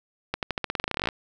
accelerating click train, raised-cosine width 0.3 ms, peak -10 dBFS, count 19, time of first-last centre 0.34-1.088 s, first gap 88 ms, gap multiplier 0.9, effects none

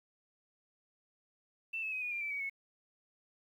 sine tone with pitch steps, 2669 / 2596 / 2525 / 2456 / 2389 / 2323 / 2260 / 2198 Hz, E7 / E7 / D#7 / D#7 / D7 / D7 / C#7 / C#7, +21 / -27 / +25 / -23 / +29 / -20 / +33 / -15 cents, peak -35 dBFS, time 1.73-2.498 s, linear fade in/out 10 ms, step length 96 ms, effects 11-bit

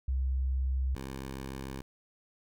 sine / 10% pulse tone pair in turn, 65.41 / 66.75 Hz, C2 / C2, 0 / +35 cents, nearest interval unison, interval 35 cents, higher second, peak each -27 / -30 dBFS, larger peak first, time 0.08-0.95 / 0.95-1.82 s, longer neither, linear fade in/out 5 ms, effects none

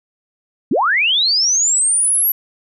sine linear sweep, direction up, 174.61 to 11840 Hz, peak -12 dBFS, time 0.71-2.32 s, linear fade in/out 5 ms, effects none

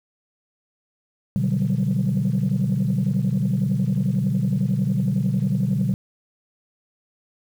sine chord, G major seventh, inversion first, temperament equal, 123.47 / 146.83 / 185 / 196 Hz, B2 / D3 / F#3 / G3, 0 / 0 / 0 / 0 cents, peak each -23 dBFS, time 1.36-5.94 s, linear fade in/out 0 ms, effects tanh soft clip ceiling -13 dBFS + 8-bit

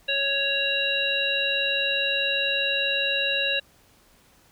harmonic tone, 554.4 Hz, C#5, in tune, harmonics 1 / 3 / 5 / 7, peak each -31 / -29 / -25 / -27 dBFS, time 0.08-3.6 s, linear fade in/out 10 ms, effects pink hiss -58 dBFS RMS until 4.51 s

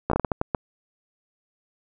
slowing click train, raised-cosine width 1 ms, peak -8 dBFS, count 9, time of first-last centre 0.1-0.548 s, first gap 14 ms, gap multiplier 1.38, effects none

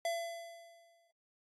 square tone with exponential decay, 675 Hz, E5, 41 cents sharp, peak -32 dBFS, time 0.05-1.11 s, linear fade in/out 2 ms, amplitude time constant 230 ms, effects AAC 32 kbps

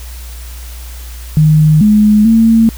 sine tone with pitch steps, 154.1 / 211.2 / 225.7 Hz, D#3 / G#3 / A3, -16 / +29 / +44 cents, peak -4 dBFS, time 1.37-2.69 s, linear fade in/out 0 ms, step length 440 ms, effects added 60 Hz sine -25 dBFS peak until 2.77 s + white hiss -35 dBFS RMS until 2.77 s

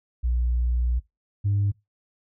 sine tone pair in turn, 60.2 / 100.89 Hz, B1 / G#2, -44 / -50 cents, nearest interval major sixth, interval 894 cents, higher second, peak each -19 / -18 dBFS, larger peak second, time 0.23-1 / 1.44-1.72 s, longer first, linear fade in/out 20 ms, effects noise-tail reverb RT60 0.2 s tail -22 dB re dry + tanh soft clip ceiling -17 dBFS

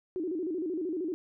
sine tone with vibrato, 340 Hz, F4, 46 cents flat, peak -30 dBFS, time 0.16-1.14 s, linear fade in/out 0 ms, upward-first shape square, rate 13 Hz, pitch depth 140 cents each way, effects none

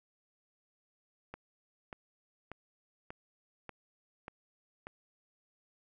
click train, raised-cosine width 0.5 ms, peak -28 dBFS, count 7, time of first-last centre 1.34-4.869 s, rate 1.7 Hz, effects none

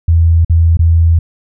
sine tone with dropouts, 82.9 Hz, E2, 10 cents sharp, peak -5 dBFS, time 0.08-1.19 s, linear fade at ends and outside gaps 5 ms, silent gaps 0.448-0.497 / 0.771-0.792 s, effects none

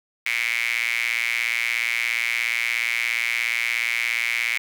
sawtooth tone with high-pass filter, 117 Hz, A#2, 7 cents sharp, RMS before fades -24 dBFS, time 0.26-4.58 s, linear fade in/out 0 ms, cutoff 2200 Hz, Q 9.7, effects none

